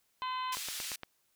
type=harmonic tone; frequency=511 Hz; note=C5; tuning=41 cents flat; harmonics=2 / 3 / 4 / 5 / 6 / 7 / 8; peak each=-34 / -48 / -48 / -48 / -45 / -52 / -50 dBFS; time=0.22-0.55 s; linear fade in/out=0 ms
type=band-pass noise; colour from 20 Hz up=pink; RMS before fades=-40 dBFS; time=0.52-0.96 s; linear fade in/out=5 ms; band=2900 to 14000 Hz; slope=12 dB/octave
type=click train; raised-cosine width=0.3 ms; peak=-24 dBFS; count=5; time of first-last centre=0.57-1.033 s; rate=8.63 Hz
effects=white hiss -74 dBFS RMS until 1.35 s